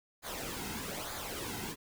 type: noise with flanger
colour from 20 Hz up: pink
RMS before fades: -40 dBFS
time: 0.22-1.76 s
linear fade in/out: 50 ms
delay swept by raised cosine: 0.35 to 1.75 ms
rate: 1.1 Hz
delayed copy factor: -0.6
effects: none